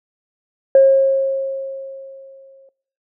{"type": "tone with exponential decay", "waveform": "sine", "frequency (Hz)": 540, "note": "C#5", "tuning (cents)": -45, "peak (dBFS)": -4, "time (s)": [0.75, 2.69], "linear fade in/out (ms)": 2, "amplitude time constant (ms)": 420, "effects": ["noise-tail reverb RT60 0.6 s tail -23 dB re dry", "tanh soft clip ceiling -1 dBFS"]}